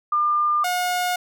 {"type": "tone pair in turn", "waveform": ["sine", "sawtooth"], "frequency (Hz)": [1201, 720.1], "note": ["D6", "F#5"], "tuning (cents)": [38, -47], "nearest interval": "major sixth", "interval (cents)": 885, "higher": "first", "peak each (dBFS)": -17, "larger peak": "neither", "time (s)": [[0.12, 0.64], [0.64, 1.16]], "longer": "neither", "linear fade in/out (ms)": 5, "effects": []}